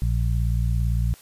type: harmonic tone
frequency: 57.8 Hz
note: A#1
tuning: 14 cents flat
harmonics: 1 / 2 / 3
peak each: -21 / -24 / -32 dBFS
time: 0.02-1.14 s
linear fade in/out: 0 ms
effects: white hiss -50 dBFS RMS until 1.21 s + resampled to 32000 Hz